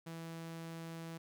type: tone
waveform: sawtooth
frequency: 164.81 Hz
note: E3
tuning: in tune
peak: -40 dBFS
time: 0.06-1.18 s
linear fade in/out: 10 ms
effects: none